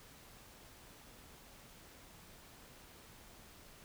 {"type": "silence", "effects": ["pink hiss -58 dBFS RMS until 3.84 s"]}